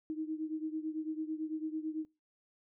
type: beating tone pair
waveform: sine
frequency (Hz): 311.1 / 320.1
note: D#4 / D#4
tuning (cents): 0 / +49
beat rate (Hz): 9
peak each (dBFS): -37 / -40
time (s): 0.1-2.05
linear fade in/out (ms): 0
effects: noise-tail reverb RT60 0.3 s tail -25 dB re dry